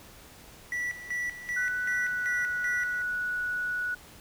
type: tone with tremolo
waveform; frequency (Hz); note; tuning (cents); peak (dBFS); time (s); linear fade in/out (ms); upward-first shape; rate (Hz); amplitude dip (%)
triangle; 1955; B6; -18; -27; 0.72-3.02; 2; square; 2.6; 75
type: tone with pitch glide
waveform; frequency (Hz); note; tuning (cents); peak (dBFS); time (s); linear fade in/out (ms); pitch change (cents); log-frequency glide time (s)
sine; 1490 to 1469.5; F#6 to F#6; +12 to -12; -28; 1.56-3.95; 10; -24; 1.95-2.47
effects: pink hiss -51 dBFS RMS until 4.2 s